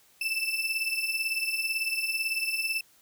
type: beating tone pair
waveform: 35% pulse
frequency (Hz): 2637 / 2655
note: E7 / E7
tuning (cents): 0 / +12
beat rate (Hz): 18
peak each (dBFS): -29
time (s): 0.21-2.81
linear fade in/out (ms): 5
effects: white hiss -61 dBFS RMS until 3.01 s